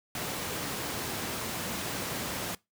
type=high-pass noise; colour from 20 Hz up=pink; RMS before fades=-35 dBFS; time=0.15-2.55 s; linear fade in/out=2 ms; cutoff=110 Hz; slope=12 dB/octave; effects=noise-tail reverb RT60 0.2 s tail -22 dB re dry